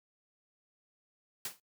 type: noise with exponential decay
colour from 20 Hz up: white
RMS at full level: -34 dBFS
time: 1.45-1.6 s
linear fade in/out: 2 ms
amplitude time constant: 32 ms
effects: noise-tail reverb RT60 0.1 s tail -23 dB re dry + high-pass 100 Hz 12 dB/octave